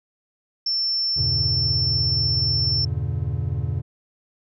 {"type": "tone", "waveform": "sine", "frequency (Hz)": 5380, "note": "E8", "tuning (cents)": 34, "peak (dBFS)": -20, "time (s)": [0.66, 2.85], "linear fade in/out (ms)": 5}
{"type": "chord", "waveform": "triangle", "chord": "E diminished seventh", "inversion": "none", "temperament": "just", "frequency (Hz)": [82.41, 98.89, 118.67, 142.4], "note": ["E2", "G2", "Bb2", "Db3"], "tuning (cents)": [0, 16, 31, 47], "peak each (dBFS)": -26, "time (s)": [1.16, 3.82], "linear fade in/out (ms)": 20}
{"effects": []}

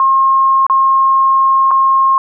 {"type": "tone with dropouts", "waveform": "sine", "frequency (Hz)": 1072, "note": "C6", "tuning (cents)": 42, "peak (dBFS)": -7, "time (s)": [0, 2.18], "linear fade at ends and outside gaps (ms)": 1, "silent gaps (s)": [[0.666, 0.698], [1.709, 1.713]], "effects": []}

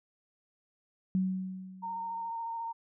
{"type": "tone with exponential decay", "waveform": "sine", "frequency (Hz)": 187.3, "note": "F#3", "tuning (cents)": 21, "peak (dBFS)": -24, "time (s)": [1.15, 2.3], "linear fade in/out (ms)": 0, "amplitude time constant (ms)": 250}
{"type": "tone with vibrato", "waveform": "sine", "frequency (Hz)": 919, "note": "A#5", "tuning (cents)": -25, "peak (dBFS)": -34, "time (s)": [1.82, 2.73], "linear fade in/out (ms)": 20, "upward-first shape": "square", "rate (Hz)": 14, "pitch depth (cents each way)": 13}
{"effects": []}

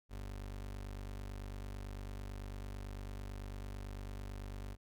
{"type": "tone", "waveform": "30% pulse", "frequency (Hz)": 49, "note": "G1", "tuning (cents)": 0, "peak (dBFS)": -40, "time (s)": [0.09, 4.77], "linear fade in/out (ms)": 50, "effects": []}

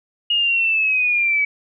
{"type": "linear sweep", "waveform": "sine", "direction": "down", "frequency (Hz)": [2869, 2269], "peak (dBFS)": -15, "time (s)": [0.3, 1.45], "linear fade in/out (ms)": 5, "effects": []}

